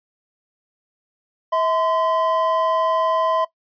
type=tone pair together; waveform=triangle; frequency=646 / 1025.5 Hz; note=E5 / C6; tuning=-35 / -35 cents; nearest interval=minor sixth; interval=800 cents; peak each=-18 dBFS; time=1.52-3.45 s; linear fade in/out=10 ms; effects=noise-tail reverb RT60 0.1 s tail -17 dB re dry + resampled to 11025 Hz